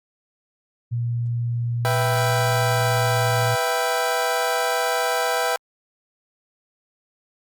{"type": "tone with pitch glide", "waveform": "sine", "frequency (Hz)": [118.6, 116.7], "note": ["A#2", "A#2"], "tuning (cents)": [30, 2], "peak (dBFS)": -21, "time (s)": [0.91, 3.56], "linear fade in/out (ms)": 20, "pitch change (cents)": -28, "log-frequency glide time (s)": [2.56, 3.42]}
{"type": "chord", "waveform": "25% pulse", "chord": "E minor", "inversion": "second", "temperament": "equal", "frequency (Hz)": [493.9, 659.3, 784], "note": ["B4", "E5", "G5"], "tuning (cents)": [0, 0, 0], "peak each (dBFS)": [-21, -21, -21], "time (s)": [1.85, 5.56], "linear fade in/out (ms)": 0}
{"effects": ["Opus 48 kbps"]}